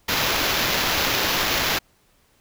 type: noise with sample-and-hold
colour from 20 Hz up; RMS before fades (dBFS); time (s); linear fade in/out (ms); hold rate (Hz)
blue; -22; 0.08-1.79; 10; 8820
effects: pink hiss -61 dBFS RMS until 2.4 s